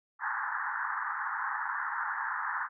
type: band-pass noise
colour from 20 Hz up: white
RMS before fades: -34 dBFS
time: 0.19-2.69 s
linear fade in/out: 50 ms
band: 830 to 1800 Hz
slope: 96 dB/octave
effects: none